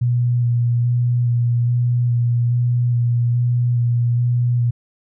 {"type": "tone with vibrato", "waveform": "sine", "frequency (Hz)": 120.6, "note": "B2", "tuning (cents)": -41, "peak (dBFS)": -14, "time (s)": [0.01, 4.71], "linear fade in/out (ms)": 10, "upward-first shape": "square", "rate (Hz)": 1.2, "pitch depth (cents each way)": 14, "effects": []}